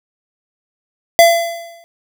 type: tone with exponential decay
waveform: square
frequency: 677 Hz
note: E5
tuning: 46 cents sharp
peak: -3 dBFS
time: 1.19-1.84 s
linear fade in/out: 0 ms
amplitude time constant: 140 ms
effects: none